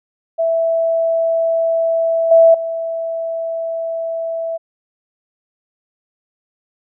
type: tone with level steps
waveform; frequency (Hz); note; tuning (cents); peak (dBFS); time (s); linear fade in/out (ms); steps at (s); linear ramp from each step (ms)
sine; 659.3; E5; 0; -13 / -5 / -19; 0.38-4.58; 20; 2.31 / 2.54; 5
effects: none